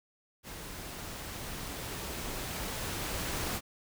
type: noise with level ramp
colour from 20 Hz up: pink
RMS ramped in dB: -44 to -34 dBFS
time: 0.43-3.61 s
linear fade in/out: 50 ms
effects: none